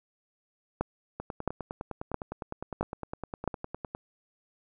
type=two click trains; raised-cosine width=1 ms; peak=-13 / -21 dBFS; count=5 / 28; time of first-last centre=0.81-3.477 / 1.2-3.949 s; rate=1.5 / 9.82 Hz; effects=none